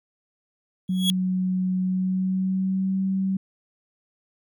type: tone with exponential growth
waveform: 45% pulse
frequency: 3340 Hz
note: G#7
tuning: 9 cents sharp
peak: -17 dBFS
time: 0.88-1.1 s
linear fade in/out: 0 ms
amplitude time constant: 46 ms
type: tone with pitch glide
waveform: sine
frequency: 185 to 191.41 Hz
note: F#3 to G3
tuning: 0 to -41 cents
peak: -21 dBFS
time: 0.89-3.37 s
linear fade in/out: 5 ms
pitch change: +59 cents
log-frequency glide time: 1.81-3.03 s
effects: none